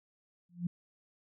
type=tone with exponential growth; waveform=sine; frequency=174.8 Hz; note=F3; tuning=2 cents sharp; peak=-27 dBFS; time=0.49-0.67 s; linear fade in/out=5 ms; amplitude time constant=37 ms; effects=none